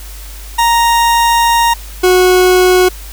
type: tone pair in turn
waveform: 40% pulse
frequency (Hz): 933 / 366.3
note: A#5 / F#4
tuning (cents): +1 / -17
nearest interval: octave + major third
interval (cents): 1618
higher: first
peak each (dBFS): -7 / -5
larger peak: second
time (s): 0.58-1.74 / 2.03-2.89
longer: first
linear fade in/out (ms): 10
effects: added 50 Hz sine -27 dBFS peak until 3.12 s + white hiss -34 dBFS RMS until 3.12 s